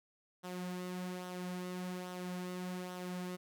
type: tone with flanger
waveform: sawtooth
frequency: 181.1 Hz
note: F#3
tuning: 37 cents flat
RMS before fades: -42 dBFS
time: 0.43-3.37 s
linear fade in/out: 20 ms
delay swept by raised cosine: 0.42 to 4.32 ms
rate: 1.2 Hz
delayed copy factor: -0.5
effects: none